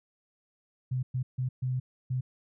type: tone bursts at uneven times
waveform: sine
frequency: 127.8 Hz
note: C3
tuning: 40 cents flat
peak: -27 dBFS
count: 5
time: 0.91-1.03 / 1.14-1.23 / 1.38-1.49 / 1.62-1.8 / 2.1-2.21 s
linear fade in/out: 10 ms
effects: none